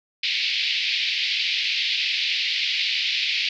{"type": "band-pass noise", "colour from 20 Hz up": "pink", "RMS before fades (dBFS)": -24, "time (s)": [0.23, 3.49], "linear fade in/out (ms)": 5, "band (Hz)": [2200, 4700], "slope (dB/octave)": 48, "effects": []}